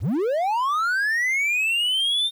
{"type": "linear sweep", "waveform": "triangle", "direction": "up", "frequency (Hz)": [56.8, 3634], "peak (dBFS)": -18, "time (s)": [0, 2.31], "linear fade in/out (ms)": 50, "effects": ["9-bit"]}